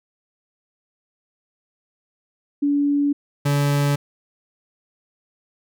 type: tone pair in turn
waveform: sine / 40% pulse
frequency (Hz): 286.6 / 143.3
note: D4 / D3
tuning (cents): -42 / -42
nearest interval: octave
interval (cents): 1200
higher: first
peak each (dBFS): -16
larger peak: neither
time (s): 2.62-3.13 / 3.45-3.96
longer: neither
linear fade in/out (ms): 10
effects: none